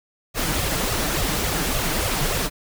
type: noise with flanger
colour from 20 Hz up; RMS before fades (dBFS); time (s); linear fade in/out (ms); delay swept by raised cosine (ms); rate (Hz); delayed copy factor
pink; -23; 0.34-2.5; 50; 1.5 to 6.8; 3.5; +0.85
effects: none